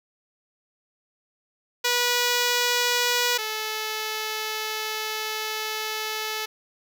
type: tone pair in turn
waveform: 5% pulse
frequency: 486.9 / 433.8 Hz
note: B4 / A4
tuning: -25 / -25 cents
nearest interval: major second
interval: 200 cents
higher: first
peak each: -9 / -16 dBFS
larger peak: first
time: 1.84-3.38 / 3.38-6.46 s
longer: second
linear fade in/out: 10 ms
effects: none